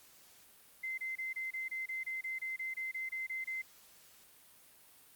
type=tone bursts; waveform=sine; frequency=2071 Hz; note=C7; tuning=18 cents flat; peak=-36 dBFS; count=16; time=0.83-3.62 s; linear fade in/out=10 ms; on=150 ms; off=26 ms; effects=white hiss -61 dBFS RMS until 5.15 s + Opus 48 kbps